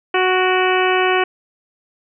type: harmonic tone with a mistuned harmonic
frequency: 370 Hz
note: F#4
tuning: in tune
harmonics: 1 / 2 / 3 / 4 / 5 / 6 / 7 / 8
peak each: -17 / -20 / -22 / -23 / -24 / -25 / -25 / -26 dBFS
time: 0.14-1.24 s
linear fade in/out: 5 ms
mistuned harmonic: 6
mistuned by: +61 cents
effects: none